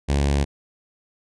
sawtooth tone with notch filter, 70.6 Hz, C#2, 32 cents sharp, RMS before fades -20 dBFS, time 0.08-0.45 s, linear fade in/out 20 ms, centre 1300 Hz, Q 2, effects resampled to 22050 Hz

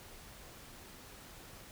silence, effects pink hiss -53 dBFS RMS until 1.71 s

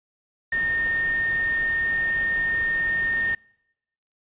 sine tone in noise, 1831 Hz, A#6, 32 cents flat, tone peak -21 dBFS, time 0.52-3.35 s, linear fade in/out 5 ms, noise pink, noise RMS -38 dBFS, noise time 0.52-3.35 s, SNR +14 dB, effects noise-tail reverb RT60 0.9 s tail -26 dB re dry + resampled to 8000 Hz

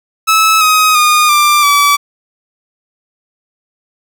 sawtooth tone with pitch steps, 1300 / 1260.8 / 1222.8 / 1185.9 / 1150.2 Hz, E6 / D#6 / D#6 / D6 / D6, -24 / +23 / -30 / +16 / -36 cents, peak -3 dBFS, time 0.27-1.97 s, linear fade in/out 20 ms, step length 340 ms, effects none

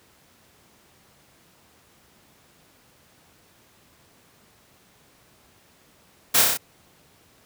white noise with echo, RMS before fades -18 dBFS, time 6.34-6.42 s, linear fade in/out 10 ms, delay 31 ms, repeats 5, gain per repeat -2 dB, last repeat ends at 6.575 s, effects pink hiss -57 dBFS RMS until 7.45 s + high-pass 80 Hz 12 dB/octave

